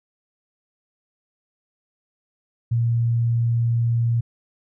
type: tone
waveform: sine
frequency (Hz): 117.1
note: A#2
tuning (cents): +8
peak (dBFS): -17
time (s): 2.71-4.21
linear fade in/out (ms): 10
effects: none